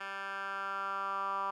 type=tone with band-pass filter sweep; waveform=10% pulse; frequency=196.1 Hz; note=G3; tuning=1 cent sharp; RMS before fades=-37 dBFS; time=0-1.51 s; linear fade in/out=10 ms; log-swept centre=1800 to 1100 Hz; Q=4.8; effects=none